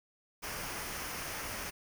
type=noise with comb filter; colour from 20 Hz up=pink; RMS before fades=-40 dBFS; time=0.42-1.71 s; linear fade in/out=20 ms; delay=0.26 ms; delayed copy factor=-0.5; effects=none